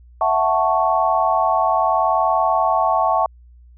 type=chord; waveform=sine; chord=F# minor seventh; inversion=third; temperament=equal; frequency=659.3 / 740 / 880 / 1108.7 Hz; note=E5 / F#5 / A5 / C#6; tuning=0 / 0 / 0 / 0 cents; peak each=-20 dBFS; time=0.21-3.26 s; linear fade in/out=2 ms; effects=added 60 Hz sine -43 dBFS peak until 3.77 s